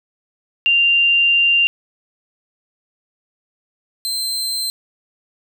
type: tone pair in turn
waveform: sine / sawtooth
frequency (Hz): 2784 / 4115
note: F7 / C8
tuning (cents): -6 / -30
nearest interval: perfect fifth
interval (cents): 676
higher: second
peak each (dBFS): -11 / -17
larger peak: first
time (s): 0.66-1.67 / 4.05-4.7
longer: first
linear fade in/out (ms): 0
effects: none